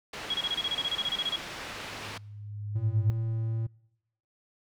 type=low-pass noise; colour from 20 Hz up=white; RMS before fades=-40 dBFS; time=0.13-2.18 s; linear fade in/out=5 ms; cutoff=3000 Hz; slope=12 dB/octave
type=tone bursts; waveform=sine; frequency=3310 Hz; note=G#7; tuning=6 cents flat; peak=-26 dBFS; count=16; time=0.3-1.362 s; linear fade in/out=5 ms; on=42 ms; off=26 ms
type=tone with exponential growth; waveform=sine; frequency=103.83 Hz; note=G#2; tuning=in tune; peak=-23 dBFS; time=1.44-3.1 s; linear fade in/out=0 ms; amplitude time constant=360 ms
type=tone; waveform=triangle; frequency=112.7 Hz; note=A2; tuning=42 cents sharp; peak=-26 dBFS; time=2.75-3.67 s; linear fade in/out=10 ms
effects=noise-tail reverb RT60 0.9 s tail -26 dB re dry